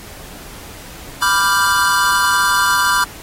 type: chord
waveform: square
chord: G dominant seventh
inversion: first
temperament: equal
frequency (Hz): 987.8 / 1174.7 / 1396.9 / 1568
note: B5 / D6 / F6 / G6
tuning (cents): 0 / 0 / 0 / 0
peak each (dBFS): -19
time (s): 1.22-3.04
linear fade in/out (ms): 2
effects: pink hiss -36 dBFS RMS until 3.22 s + AAC 48 kbps